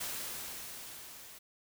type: noise with level ramp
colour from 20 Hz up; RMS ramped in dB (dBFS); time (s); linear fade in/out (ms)
white; -38 to -52; 0-1.39; 10
effects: none